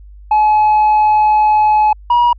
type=tone pair in turn; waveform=sine; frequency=852 / 960.2 Hz; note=G#5 / B5; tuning=+44 / -49 cents; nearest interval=major second; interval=207 cents; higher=second; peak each=-5 dBFS; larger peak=neither; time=0.31-1.93 / 2.1-2.33 s; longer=first; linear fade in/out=5 ms; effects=tanh soft clip ceiling -7 dBFS + added 50 Hz sine -34 dBFS peak until 2.38 s